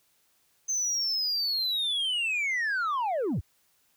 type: linear sweep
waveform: sine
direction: down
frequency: 6272 to 55 Hz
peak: -23 dBFS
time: 0.68-3.41 s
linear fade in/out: 20 ms
effects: tanh soft clip ceiling -25 dBFS + white hiss -68 dBFS RMS until 3.96 s